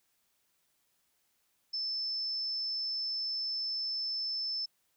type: tone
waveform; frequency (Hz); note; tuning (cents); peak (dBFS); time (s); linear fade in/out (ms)
sine; 5274; E8; 0; -32; 1.73-4.66; 10
effects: white hiss -75 dBFS RMS until 4.96 s